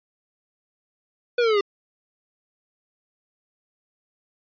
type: linear sweep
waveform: square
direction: down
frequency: 493.9 to 392 Hz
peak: -18 dBFS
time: 1.38-1.61 s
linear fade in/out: 5 ms
effects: resampled to 11025 Hz